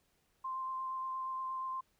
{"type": "tone with vibrato", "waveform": "sine", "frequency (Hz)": 1046.5, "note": "C6", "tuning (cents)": 0, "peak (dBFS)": -36, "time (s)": [0.44, 1.81], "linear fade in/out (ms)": 10, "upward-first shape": "sine", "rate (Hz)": 8.5, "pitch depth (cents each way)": 10, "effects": ["pink hiss -75 dBFS RMS until 1.99 s"]}